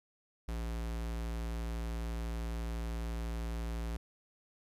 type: tone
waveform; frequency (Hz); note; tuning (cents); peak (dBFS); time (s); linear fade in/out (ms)
square; 57; A#1; -38; -36; 0.48-3.97; 5
effects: resampled to 32000 Hz + 12-bit